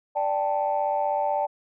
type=chord; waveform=sine; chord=D suspended fourth; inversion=none; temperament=equal; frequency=587.3 / 784 / 880 Hz; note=D5 / G5 / A5; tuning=0 / 0 / 0 cents; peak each=-26 dBFS; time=0.15-1.47 s; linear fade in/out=20 ms; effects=tanh soft clip ceiling -14 dBFS